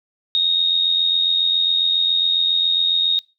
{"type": "tone with amplitude modulation", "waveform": "sine", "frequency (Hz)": 3729, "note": "A#7", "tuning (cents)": 0, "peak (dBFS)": -12, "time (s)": [0.35, 3.19], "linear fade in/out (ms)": 0, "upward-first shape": "sine", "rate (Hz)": 87.3, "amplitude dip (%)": 55, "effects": ["noise-tail reverb RT60 0.3 s tail -26 dB re dry"]}